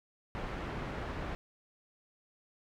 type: low-pass noise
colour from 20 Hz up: pink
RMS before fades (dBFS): -39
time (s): 0.35-1.35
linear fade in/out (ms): 0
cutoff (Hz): 2000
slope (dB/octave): 12
effects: none